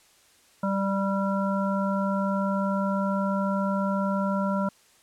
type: harmonic tone with a mistuned harmonic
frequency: 195.3 Hz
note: G3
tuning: 6 cents flat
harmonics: 1 / 3 / 5 / 7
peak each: -25 / -30 / -32 / -33 dBFS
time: 0.63-4.69 s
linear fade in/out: 5 ms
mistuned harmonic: 3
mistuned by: +16 cents
effects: white hiss -59 dBFS RMS until 5.02 s + low-pass 10000 Hz 12 dB/octave